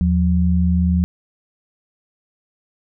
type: tone pair together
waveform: sine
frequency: 79.5 / 178.47 Hz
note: D#2 / F3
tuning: +38 / +38 cents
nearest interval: octave + major second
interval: 1400 cents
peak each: -16 dBFS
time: 0.01-1.04 s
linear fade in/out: 0 ms
effects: none